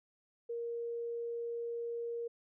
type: tone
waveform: sine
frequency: 468.7 Hz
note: A#4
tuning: 9 cents sharp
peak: -36 dBFS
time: 0.49-2.28 s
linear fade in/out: 10 ms
effects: none